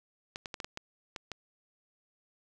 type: clicks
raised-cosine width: 0.2 ms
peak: -21 dBFS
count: 8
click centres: 0.359 / 0.458 / 0.542 / 0.602 / 0.645 / 0.774 / 1.162 / 1.317 s
effects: none

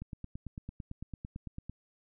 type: click train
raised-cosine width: 5 ms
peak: -28 dBFS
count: 16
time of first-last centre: 0.02-1.696 s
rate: 8.95 Hz
effects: none

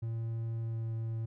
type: tone with pitch glide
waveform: triangle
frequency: 114.1 to 113.05 Hz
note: A#2 to A2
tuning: -37 to +47 cents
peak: -31 dBFS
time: 0.02-1.26 s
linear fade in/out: 10 ms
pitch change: -16 cents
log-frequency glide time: 0.6-0.86 s
effects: none

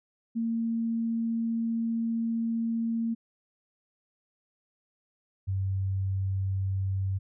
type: tone pair in turn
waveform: sine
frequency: 228.8 / 96.2 Hz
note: A#3 / G2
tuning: -32 / -32 cents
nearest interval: octave + minor third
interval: 1500 cents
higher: first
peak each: -26 dBFS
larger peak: neither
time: 0.35-3.15 / 5.47-7.19 s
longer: first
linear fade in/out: 20 ms
effects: none

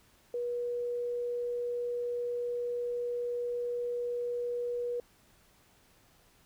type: tone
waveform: sine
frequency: 482.9 Hz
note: B4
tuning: 39 cents flat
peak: -31 dBFS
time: 0.34-5 s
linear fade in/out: 2 ms
effects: pink hiss -64 dBFS RMS until 6.45 s

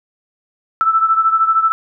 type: beating tone pair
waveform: sine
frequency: 1318.5 / 1331.5 Hz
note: E6 / E6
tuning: 0 / +17 cents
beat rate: 13 Hz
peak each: -12 / -17 dBFS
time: 0.81-1.72 s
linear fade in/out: 0 ms
effects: none

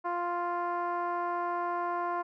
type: tone with low-pass filter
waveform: 10% pulse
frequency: 349.2 Hz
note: F4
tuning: in tune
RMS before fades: -32 dBFS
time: 0.04-2.23 s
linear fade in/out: 20 ms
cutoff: 1000 Hz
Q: 2.3
effects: none

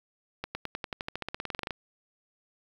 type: accelerating click train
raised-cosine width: 0.3 ms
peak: -17 dBFS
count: 20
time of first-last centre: 0.44-1.708 s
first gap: 110 ms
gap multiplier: 0.94
effects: 8-bit

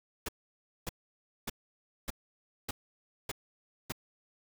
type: noise bursts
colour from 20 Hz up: pink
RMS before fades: -36 dBFS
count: 7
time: 0.26-3.922 s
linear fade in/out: 5 ms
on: 26 ms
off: 580 ms
effects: none

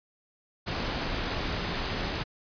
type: noise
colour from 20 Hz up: pink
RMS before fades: -31 dBFS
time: 0.66-2.24 s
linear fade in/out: 20 ms
effects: resampled to 11025 Hz

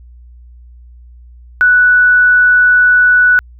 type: tone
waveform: sine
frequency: 1480 Hz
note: F#6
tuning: in tune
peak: -5 dBFS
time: 1.61-3.39 s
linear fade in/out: 0 ms
effects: added 60 Hz sine -35 dBFS peak until 3.59 s

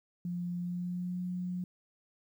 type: tone with pitch glide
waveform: sine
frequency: 175.7 to 180.01 Hz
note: F3 to F#3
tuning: +11 to -47 cents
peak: -33 dBFS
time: 0.25-1.64 s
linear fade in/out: 2 ms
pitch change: +42 cents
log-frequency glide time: 0.57-1.2 s
effects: 11-bit

